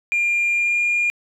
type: tone with pitch glide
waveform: sine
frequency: 2400 to 2415 Hz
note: D7 to D7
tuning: +37 to +48 cents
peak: -15 dBFS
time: 0.12-1.1 s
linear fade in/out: 0 ms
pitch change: +11 cents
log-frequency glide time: 0.56-0.82 s
effects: tanh soft clip ceiling -14 dBFS + 9-bit